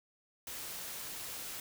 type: noise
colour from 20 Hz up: white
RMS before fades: -43 dBFS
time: 0.47-1.6 s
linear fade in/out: 2 ms
effects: none